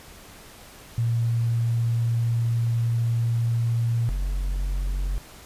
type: tone pair in turn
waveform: sine / triangle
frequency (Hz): 116.54 / 46.25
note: A#2 / F#1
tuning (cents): 0 / 0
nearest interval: octave + major third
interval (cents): 1600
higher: first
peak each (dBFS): -20 / -21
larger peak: first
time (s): 0.98-4.09 / 4.09-5.18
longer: first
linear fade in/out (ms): 0
effects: pink hiss -46 dBFS RMS until 5.45 s + resampled to 32000 Hz